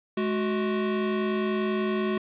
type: tone pair together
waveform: square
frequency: 212.1 / 370.3 Hz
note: G#3 / F#4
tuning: +37 / +1 cents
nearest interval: minor seventh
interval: 964 cents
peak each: -28 dBFS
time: 0.17-2.18 s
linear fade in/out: 5 ms
effects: resampled to 8000 Hz + 8-bit